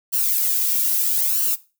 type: noise with flanger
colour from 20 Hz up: violet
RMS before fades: -20 dBFS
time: 0.12-1.56 s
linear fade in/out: 20 ms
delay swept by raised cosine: 0.68 to 2.18 ms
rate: 0.77 Hz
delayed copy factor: +0.75
effects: noise-tail reverb RT60 0.3 s tail -18 dB re dry

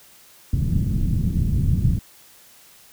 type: low-pass noise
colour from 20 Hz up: white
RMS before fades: -20 dBFS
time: 0.53-1.99 s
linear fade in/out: 5 ms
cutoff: 170 Hz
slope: 24 dB/octave
effects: white hiss -50 dBFS RMS until 2.92 s

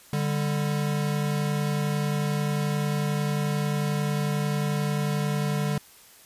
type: tone pair together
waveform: square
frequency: 146.83 / 198.04 Hz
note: D3 / G3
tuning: 0 / +18 cents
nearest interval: perfect fourth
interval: 518 cents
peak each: -26 / -30 dBFS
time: 0.13-5.78 s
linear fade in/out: 2 ms
effects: white hiss -52 dBFS RMS until 6.25 s + resampled to 32000 Hz

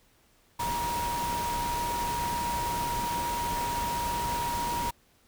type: tone in noise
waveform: sine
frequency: 950 Hz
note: A#5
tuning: 33 cents sharp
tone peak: -29 dBFS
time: 0.59-4.91 s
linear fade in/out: 10 ms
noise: pink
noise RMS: -35 dBFS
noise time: 0.59-4.91 s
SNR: +3 dB
effects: pink hiss -64 dBFS RMS until 5.27 s

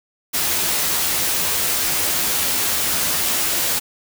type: noise with comb filter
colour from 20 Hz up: white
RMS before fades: -20 dBFS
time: 0.33-3.8 s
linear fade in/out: 20 ms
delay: 12 ms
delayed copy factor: +0.5
effects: none

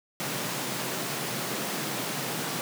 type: high-pass noise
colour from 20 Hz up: pink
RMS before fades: -32 dBFS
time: 0.2-2.61 s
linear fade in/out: 0 ms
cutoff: 120 Hz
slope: 96 dB/octave
effects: none

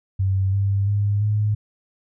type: tone with pitch steps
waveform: sine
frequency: 96 / 99.04 / 102.18 / 105.42 Hz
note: G2 / G2 / G#2 / G#2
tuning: -36 / +18 / -28 / +26 cents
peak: -17 dBFS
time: 0.19-1.55 s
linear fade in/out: 10 ms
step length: 340 ms
effects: none

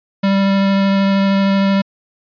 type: tone with vibrato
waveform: square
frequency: 196 Hz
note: G3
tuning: in tune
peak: -12 dBFS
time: 0.23-1.82 s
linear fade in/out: 10 ms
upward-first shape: triangle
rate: 13 Hz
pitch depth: 10 cents each way
effects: resampled to 11025 Hz

